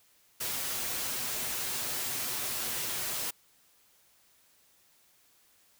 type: noise with comb filter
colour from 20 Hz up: white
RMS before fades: -34 dBFS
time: 0.4-3.31 s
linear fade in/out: 10 ms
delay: 8 ms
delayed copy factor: +0.5
effects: white hiss -65 dBFS RMS until 5.79 s